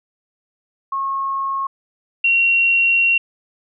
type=tone pair in turn; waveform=sine; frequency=1088 / 2742 Hz; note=C#6 / F7; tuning=-33 / -32 cents; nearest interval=octave + major third; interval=1601 cents; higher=second; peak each=-19 / -12 dBFS; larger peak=second; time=0.92-1.67 / 2.24-3.18 s; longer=second; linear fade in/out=5 ms; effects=none